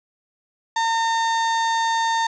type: tone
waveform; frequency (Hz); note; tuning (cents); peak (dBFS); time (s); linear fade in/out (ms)
35% pulse; 910; A#5; -42; -17; 0.76-2.27; 5
effects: resampled to 16000 Hz + 8-bit